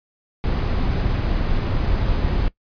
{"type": "noise", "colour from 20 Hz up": "brown", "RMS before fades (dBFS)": -20, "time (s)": [0.44, 2.48], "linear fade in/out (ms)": 0, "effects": ["noise-tail reverb RT60 0.1 s tail -19 dB re dry", "resampled to 11025 Hz"]}